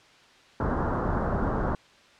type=low-pass noise; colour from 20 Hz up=pink; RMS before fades=-27 dBFS; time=0.6-1.75 s; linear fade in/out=2 ms; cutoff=1500 Hz; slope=48 dB/octave; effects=white hiss -55 dBFS RMS until 2.19 s + low-pass 4000 Hz 12 dB/octave

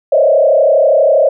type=tone with frequency modulation; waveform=sine; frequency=587.3 Hz; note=D5; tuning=in tune; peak=-6 dBFS; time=0.12-1.29 s; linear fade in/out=5 ms; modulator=32.4 Hz; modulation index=2; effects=none

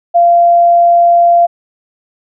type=tone; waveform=sine; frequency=690 Hz; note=F5; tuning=21 cents flat; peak=-4 dBFS; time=0.14-1.47 s; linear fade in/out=20 ms; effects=none

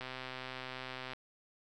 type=click train; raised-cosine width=0.3 ms; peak=-26 dBFS; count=146; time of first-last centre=0.01-1.134 s; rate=129 Hz; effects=none

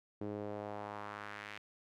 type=tone with band-pass filter sweep; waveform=sawtooth; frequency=103.7 Hz; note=G#2; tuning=2 cents flat; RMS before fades=-44 dBFS; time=0.21-1.58 s; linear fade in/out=5 ms; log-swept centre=350 to 2300 Hz; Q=1.7; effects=none

